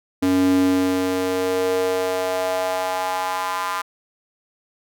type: tone with high-pass filter sweep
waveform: square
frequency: 92.6 Hz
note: F#2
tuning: 2 cents sharp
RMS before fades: -21 dBFS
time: 0.22-3.82 s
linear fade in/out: 10 ms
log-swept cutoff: 240 to 1100 Hz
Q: 3.8
effects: none